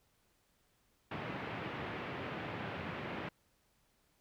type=band-pass noise; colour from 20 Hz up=pink; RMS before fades=-42 dBFS; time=1.11-3.29 s; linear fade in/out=5 ms; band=100 to 2800 Hz; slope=24 dB/octave; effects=pink hiss -74 dBFS RMS until 4.2 s